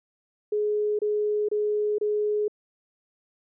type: tone bursts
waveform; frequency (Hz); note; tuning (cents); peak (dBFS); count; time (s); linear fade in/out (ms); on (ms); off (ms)
sine; 420; G#4; +19; -22; 4; 0.52-2.481; 5; 470; 27
effects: none